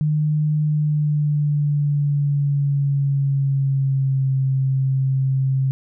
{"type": "tone with pitch glide", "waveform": "sine", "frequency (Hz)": [151.7, 133.6], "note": ["D#3", "C3"], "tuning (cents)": [-44, 36], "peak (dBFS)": -16, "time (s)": [0.01, 5.71], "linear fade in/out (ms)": 0, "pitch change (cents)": -220, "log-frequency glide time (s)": [0.61, 4.32], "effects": []}